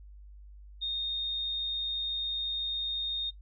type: tone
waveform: sine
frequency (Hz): 3686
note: A#7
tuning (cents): -20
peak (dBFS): -30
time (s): 0.81-3.31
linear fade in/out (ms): 20
effects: noise-tail reverb RT60 0.1 s tail -20 dB re dry + added 50 Hz sine -47 dBFS peak until 3.41 s